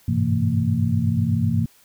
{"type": "tone cluster", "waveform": "sine", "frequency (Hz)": [97.7, 105.7, 125.6, 165.9, 227.3], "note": ["G2", "G#2", "B2", "E3", "A#3"], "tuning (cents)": [-5, 31, 30, 11, -43], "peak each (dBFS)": -24, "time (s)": [0.08, 1.66], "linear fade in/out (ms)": 5, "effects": ["white hiss -55 dBFS RMS until 1.84 s"]}